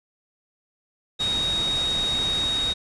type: tone in noise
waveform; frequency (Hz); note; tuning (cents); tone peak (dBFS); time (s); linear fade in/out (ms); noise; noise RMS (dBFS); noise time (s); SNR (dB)
sine; 3760; A#7; +14; -22; 1.19-2.74; 20; pink; -32; 1.19-2.74; +7
effects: resampled to 22050 Hz